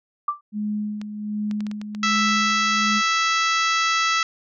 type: tone with exponential decay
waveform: sine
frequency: 1174.7 Hz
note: D6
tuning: in tune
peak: -16 dBFS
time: 0.28-0.41 s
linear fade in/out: 5 ms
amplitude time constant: 28 ms
type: tone with tremolo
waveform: sine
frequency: 210 Hz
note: G#3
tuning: 19 cents sharp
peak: -22 dBFS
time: 0.52-3.02 s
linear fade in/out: 50 ms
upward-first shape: sine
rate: 1.3 Hz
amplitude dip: 60%
type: clicks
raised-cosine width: 0.2 ms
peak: -21 dBFS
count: 11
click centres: 1.015 / 1.512 / 1.606 / 1.667 / 1.714 / 1.815 / 1.949 / 2.157 / 2.191 / 2.289 / 2.503 s
type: harmonic tone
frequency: 659.3 Hz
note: E5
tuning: in tune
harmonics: 2 / 3 / 4 / 5 / 6 / 7 / 8 / 9 / 10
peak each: -21 / -25 / -27 / -29 / -31 / -32 / -33 / -34 / -35 dBFS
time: 2.03-4.23 s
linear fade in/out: 2 ms
effects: none